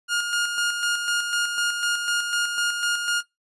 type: tone with tremolo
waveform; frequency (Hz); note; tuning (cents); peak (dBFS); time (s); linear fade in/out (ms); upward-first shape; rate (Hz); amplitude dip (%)
sawtooth; 1421; F6; +30; -17; 0.08-3.23; 50; square; 4; 45
effects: noise-tail reverb RT60 0.2 s tail -24 dB re dry + resampled to 24000 Hz